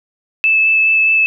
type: tone with vibrato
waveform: sine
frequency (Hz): 2621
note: E7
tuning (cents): -11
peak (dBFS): -9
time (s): 0.44-1.26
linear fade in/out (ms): 0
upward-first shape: sine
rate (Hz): 4.8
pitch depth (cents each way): 9
effects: none